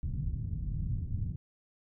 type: low-pass noise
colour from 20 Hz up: white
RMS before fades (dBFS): -34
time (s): 0.03-1.36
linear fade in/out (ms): 0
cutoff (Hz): 140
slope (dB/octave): 24
effects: none